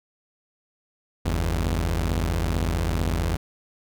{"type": "tone pair together", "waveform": "sawtooth", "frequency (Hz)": [49, 82.41], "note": ["G1", "E2"], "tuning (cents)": [0, 0], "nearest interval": "major sixth", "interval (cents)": 900, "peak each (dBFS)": -21, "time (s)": [1.25, 3.37], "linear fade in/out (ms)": 10, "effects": []}